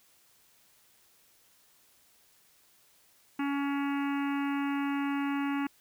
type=harmonic tone with a mistuned harmonic; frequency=281 Hz; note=C#4; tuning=24 cents sharp; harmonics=1 / 3 / 4 / 5 / 6 / 7 / 8 / 9 / 10; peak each=-29 / -39 / -41 / -43 / -45 / -46 / -47 / -48 / -49 dBFS; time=3.39-5.67 s; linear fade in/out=5 ms; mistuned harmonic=9; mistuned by=+25 cents; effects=white hiss -64 dBFS RMS until 5.8 s